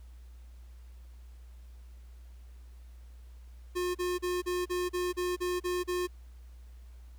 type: tone bursts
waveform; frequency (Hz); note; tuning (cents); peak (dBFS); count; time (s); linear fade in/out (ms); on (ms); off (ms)
square; 358.4; F4; +45; -30; 10; 3.75-6.074; 20; 200; 36
effects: added 60 Hz sine -47 dBFS peak until 7.18 s + pink hiss -67 dBFS RMS until 7.18 s